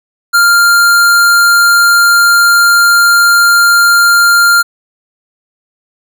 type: tone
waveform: square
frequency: 1396.9 Hz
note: F6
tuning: in tune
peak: -5 dBFS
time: 0.33-4.63 s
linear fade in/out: 20 ms
effects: none